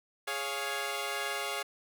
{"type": "chord", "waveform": "10% pulse", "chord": "Db major", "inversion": "second", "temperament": "equal", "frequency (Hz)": [415.3, 554.4, 698.5], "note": ["Ab4", "Db5", "F5"], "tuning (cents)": [0, 0, 0], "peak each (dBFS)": -29, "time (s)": [0.27, 1.63], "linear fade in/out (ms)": 10, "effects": []}